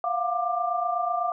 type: tone cluster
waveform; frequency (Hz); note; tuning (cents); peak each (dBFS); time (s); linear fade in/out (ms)
sine; 691 / 719 / 1187; F5 / F#5 / D6; -19 / -50 / +18; -28; 0.04-1.32; 2
effects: none